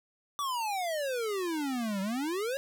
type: exponential two-way sweep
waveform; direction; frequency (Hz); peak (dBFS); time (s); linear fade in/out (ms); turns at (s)
square; down then up; 1174.7 to 188.2 to 564; -31; 0.39-2.57; 0; 2.01
effects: none